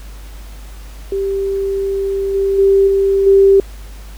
sine tone with level steps, 392 Hz, G4, in tune, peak -15 / -12 / -7 / -10 / -5 dBFS, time 1.12-3.6 s, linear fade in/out 2 ms, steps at 2.34 / 2.58 / 2.87 / 3.26 s, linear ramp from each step 10 ms, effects added 50 Hz sine -30 dBFS peak until 4.17 s + pink hiss -42 dBFS RMS until 4.17 s

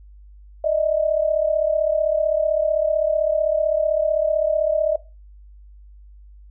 sine tone pair together, 601 / 636.7 Hz, D5 / D#5, +40 / +40 cents, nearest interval minor second, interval 100 cents, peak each -20 dBFS, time 0.64-4.96 s, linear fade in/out 5 ms, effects noise-tail reverb RT60 0.3 s tail -18 dB re dry + added 50 Hz sine -42 dBFS peak until 6.5 s

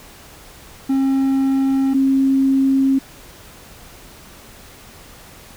triangle / sine tone pair in turn, 269.1 / 269.1 Hz, C4 / C4, +49 / +49 cents, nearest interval unison, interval 0 cents, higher neither, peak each -12 dBFS, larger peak neither, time 0.89-1.94 / 1.94-2.99 s, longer neither, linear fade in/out 10 ms, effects pink hiss -42 dBFS RMS until 5.56 s

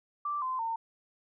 sine tone with pitch steps, 1172 / 1032.1 / 909 Hz, D6 / C6 / A#5, -4 / -24 / -44 cents, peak -30 dBFS, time 0.25-0.76 s, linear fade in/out 5 ms, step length 170 ms, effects none

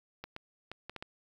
clicks, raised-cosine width 0.3 ms, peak -25 dBFS, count 6, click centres 0.24 / 0.364 / 0.716 / 0.896 / 0.963 / 1.025 s, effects 9-bit

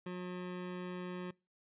25% pulse tone, 180.4 Hz, F#3, 44 cents flat, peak -36 dBFS, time 0.06-1.31 s, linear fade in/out 5 ms, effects noise-tail reverb RT60 0.3 s tail -25 dB re dry + resampled to 8000 Hz

